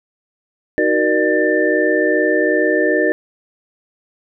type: tone cluster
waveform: sine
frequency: 312.9 / 375.5 / 471.4 / 598 / 1781 Hz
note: D#4 / F#4 / A#4 / D5 / A6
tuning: +10 / +26 / +19 / +31 / +21 cents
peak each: -19 dBFS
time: 0.78-3.12 s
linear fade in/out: 0 ms
effects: none